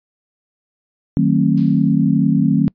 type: chord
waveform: sine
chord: D# diminished seventh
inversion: none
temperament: just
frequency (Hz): 155.56 / 186.68 / 224 / 268.8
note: D#3 / F#3 / A3 / C4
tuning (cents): 0 / +16 / +31 / +47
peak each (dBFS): -17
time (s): 1.17-2.68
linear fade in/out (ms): 0
type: noise with exponential decay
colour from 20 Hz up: blue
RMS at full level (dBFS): -33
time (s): 1.57-2.13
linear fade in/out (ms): 5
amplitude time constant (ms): 120
effects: noise-tail reverb RT60 0.1 s tail -26 dB re dry + resampled to 11025 Hz